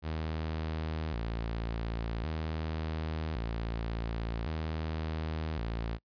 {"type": "tone with vibrato", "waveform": "sawtooth", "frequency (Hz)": 66.9, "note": "C2", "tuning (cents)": 39, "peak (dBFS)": -29, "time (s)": [0.02, 5.99], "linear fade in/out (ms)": 50, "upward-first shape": "square", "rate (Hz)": 0.45, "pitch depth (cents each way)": 290, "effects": ["noise-tail reverb RT60 0.1 s tail -26 dB re dry", "resampled to 11025 Hz"]}